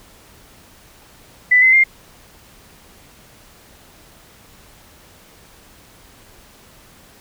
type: tone with pitch steps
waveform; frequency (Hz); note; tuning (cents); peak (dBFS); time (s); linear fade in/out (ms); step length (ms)
sine; 1992 / 2050 / 2110; B6 / C7 / C7; +14 / -36 / +14; -8; 1.51-1.84; 10; 110
effects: pink hiss -47 dBFS RMS until 7.2 s